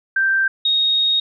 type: tone pair in turn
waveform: sine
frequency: 1568 / 3738 Hz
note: G6 / A#7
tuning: 0 / +4 cents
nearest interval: octave + minor third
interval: 1504 cents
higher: second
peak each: -14 dBFS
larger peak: neither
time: 0.16-0.48 / 0.65-1.2 s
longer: second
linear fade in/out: 5 ms
effects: none